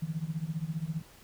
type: tone with tremolo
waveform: sine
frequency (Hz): 160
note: D#3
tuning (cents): +49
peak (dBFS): -27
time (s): 0.02-1.02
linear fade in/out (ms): 5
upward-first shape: triangle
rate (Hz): 15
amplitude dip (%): 100
effects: pink hiss -56 dBFS RMS until 1.23 s